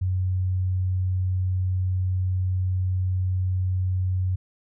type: tone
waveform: sine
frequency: 92.5 Hz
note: F#2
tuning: in tune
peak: -21 dBFS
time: 0.01-4.36 s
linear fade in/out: 10 ms
effects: none